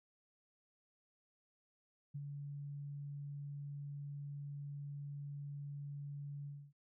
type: tone with ADSR envelope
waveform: sine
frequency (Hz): 143.1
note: D3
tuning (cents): -45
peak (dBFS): -40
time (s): 2.14-6.73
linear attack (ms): 15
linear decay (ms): 45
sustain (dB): -3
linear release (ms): 270
effects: none